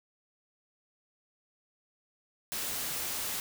white noise, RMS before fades -35 dBFS, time 2.52-3.4 s, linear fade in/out 0 ms, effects none

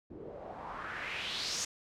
white noise with low-pass filter sweep, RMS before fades -40 dBFS, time 0.1-1.65 s, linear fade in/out 5 ms, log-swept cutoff 330 to 6700 Hz, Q 3.2, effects none

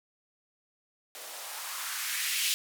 violet noise with band-pass filter sweep, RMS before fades -34 dBFS, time 1.15-2.54 s, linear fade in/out 0 ms, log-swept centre 490 to 2900 Hz, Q 1.9, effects none

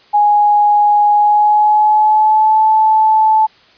sine tone with pitch glide, 830.6 to 871.4 Hz, G#5 to A5, 0 to -17 cents, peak -7 dBFS, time 0.13-3.47 s, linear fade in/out 20 ms, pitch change +83 cents, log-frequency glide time 1.14-2.62 s, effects white hiss -47 dBFS RMS until 3.77 s + resampled to 11025 Hz

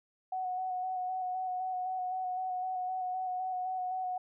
sine tone with vibrato, 740 Hz, F#5, in tune, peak -32 dBFS, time 0.32-4.18 s, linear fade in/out 5 ms, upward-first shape square, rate 3.9 Hz, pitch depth 18 cents each way, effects none

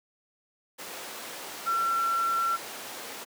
sine tone in noise, 1355 Hz, E6, 47 cents sharp, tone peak -24 dBFS, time 1.66-2.57 s, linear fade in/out 20 ms, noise pink, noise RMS -38 dBFS, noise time 0.78-3.25 s, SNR +11 dB, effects high-pass 400 Hz 12 dB/octave

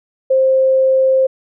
sine tone, 527 Hz, C5, 12 cents sharp, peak -9 dBFS, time 0.3-1.27 s, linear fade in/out 10 ms, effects none

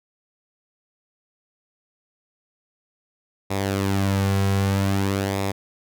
sawtooth tone with flanger, 98 Hz, G2, in tune, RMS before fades -22 dBFS, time 3.5-5.52 s, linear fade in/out 10 ms, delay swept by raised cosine 0.66 to 3.36 ms, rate 0.52 Hz, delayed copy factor -0.55, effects none

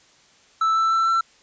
triangle tone with pitch steps, 1318.5 / 1326.9 / 1335.4 / 1343.9 Hz, E6 / E6 / E6 / E6, 0 / +11 / +22 / +33 cents, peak -15 dBFS, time 0.61-1.21 s, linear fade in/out 5 ms, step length 150 ms, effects white hiss -55 dBFS RMS until 1.42 s + resampled to 16000 Hz

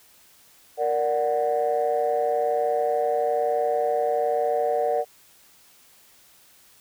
sine chord, Bb augmented, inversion none, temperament equal, 466.2 / 587.3 / 740 Hz, Bb4 / D5 / F#5, 0 / 0 / 0 cents, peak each -24 dBFS, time 0.77-5.05 s, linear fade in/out 50 ms, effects tanh soft clip ceiling -14 dBFS + white hiss -55 dBFS RMS until 6.8 s

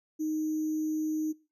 sine tone with sample-and-hold, 310.7 Hz, D#4, 2 cents flat, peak -28 dBFS, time 0.19-1.33 s, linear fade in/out 20 ms, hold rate 6300 Hz, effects noise-tail reverb RT60 0.3 s tail -20 dB re dry + resampled to 32000 Hz

